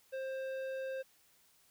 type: tone with tanh clipping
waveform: sine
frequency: 529 Hz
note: C5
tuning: 19 cents sharp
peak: -39 dBFS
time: 0.12-1.03 s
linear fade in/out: 20 ms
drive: 12 dB
effects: white hiss -68 dBFS RMS until 1.7 s